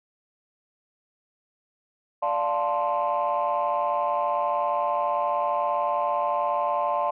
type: chord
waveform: sine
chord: D minor seventh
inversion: none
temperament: equal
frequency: 587.3 / 698.5 / 880 / 1046.5 Hz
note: D5 / F5 / A5 / C6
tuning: 0 / 0 / 0 / 0 cents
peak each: -27 / -27 / -27 / -26 dBFS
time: 2.22-7.11 s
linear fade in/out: 10 ms
effects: tanh soft clip ceiling -16 dBFS